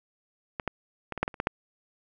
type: clicks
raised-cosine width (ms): 0.5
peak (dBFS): -16 / -13 / -18 / -19 / -9 / -15 / -29 / -12 / -8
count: 9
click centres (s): 0.598 / 0.677 / 1.123 / 1.177 / 1.23 / 1.279 / 1.342 / 1.401 / 1.471
effects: none